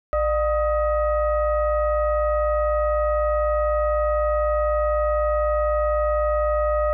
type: tone with frequency modulation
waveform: sine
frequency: 600 Hz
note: D5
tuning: 37 cents sharp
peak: -18 dBFS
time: 0.13-6.93 s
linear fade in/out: 0 ms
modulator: 656 Hz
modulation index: 0.91
effects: none